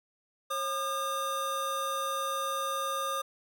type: tone pair together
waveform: square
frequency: 540 / 1212.3 Hz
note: C#5 / D#6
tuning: -45 / -45 cents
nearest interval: octave + major second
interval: 1400 cents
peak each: -37 / -32 dBFS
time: 0.5-3.22 s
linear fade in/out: 10 ms
effects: none